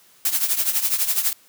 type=noise with tremolo; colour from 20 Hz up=blue; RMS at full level=-18 dBFS; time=0.25-1.33 s; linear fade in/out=2 ms; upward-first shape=triangle; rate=12 Hz; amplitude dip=80%; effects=white hiss -54 dBFS RMS until 1.48 s + high-pass 80 Hz 12 dB/octave